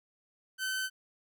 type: tone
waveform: sawtooth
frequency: 1529 Hz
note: G6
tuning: 44 cents flat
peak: -28 dBFS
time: 0.58-0.9 s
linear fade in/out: 50 ms
effects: none